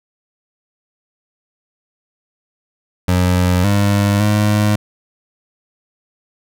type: tone with pitch steps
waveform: 25% pulse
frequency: 90.1 / 101.4 / 104.9 Hz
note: F#2 / G#2 / G#2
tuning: -45 / -41 / +18 cents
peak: -8 dBFS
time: 3.08-4.76 s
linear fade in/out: 5 ms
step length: 560 ms
effects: none